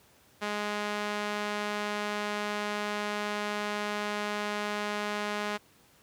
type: tone with band-pass filter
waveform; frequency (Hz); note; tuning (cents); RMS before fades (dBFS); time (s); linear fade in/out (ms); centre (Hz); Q
sawtooth; 207.9; G#3; +2; -33; 0.41-5.58; 20; 1700; 0.53
effects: pink hiss -61 dBFS RMS until 6.02 s + high-pass 80 Hz 12 dB/octave